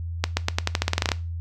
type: accelerating click train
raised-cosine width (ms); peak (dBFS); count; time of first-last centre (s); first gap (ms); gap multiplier
0.2; -3; 14; 0.24-1.118; 130; 0.88
effects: noise-tail reverb RT60 0.3 s tail -18 dB re dry + added 84 Hz sine -28 dBFS peak until 1.4 s